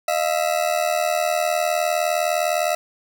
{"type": "ring-modulated tone", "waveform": "40% pulse", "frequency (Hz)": 657, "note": "E5", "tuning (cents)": -6, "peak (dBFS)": -15, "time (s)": [0.08, 2.75], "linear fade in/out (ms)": 0, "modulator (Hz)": 39.9, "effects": []}